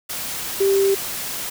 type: tone in noise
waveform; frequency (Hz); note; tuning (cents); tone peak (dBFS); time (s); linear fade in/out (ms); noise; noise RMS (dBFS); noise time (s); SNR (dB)
sine; 392; G4; 0; -14; 0.6-0.95; 10; white; -28; 0.09-1.5; +11
effects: none